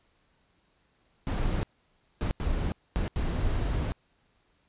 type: noise bursts at uneven times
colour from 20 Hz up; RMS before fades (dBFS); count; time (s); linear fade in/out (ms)
brown; -28; 5; 1.27-1.63 / 2.21-2.31 / 2.4-2.72 / 2.96-3.08 / 3.16-3.92; 0
effects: pink hiss -69 dBFS RMS until 4.68 s + resampled to 8000 Hz